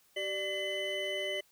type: tone cluster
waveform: triangle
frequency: 385.1 / 593 / 2033 / 3005 Hz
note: G4 / D5 / B6 / F#7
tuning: -31 / +17 / +50 / +26 cents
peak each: -38 / -35 / -36 / -36 dBFS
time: 0.16-1.41 s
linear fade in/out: 10 ms
effects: tanh soft clip ceiling -22 dBFS + white hiss -67 dBFS RMS until 1.51 s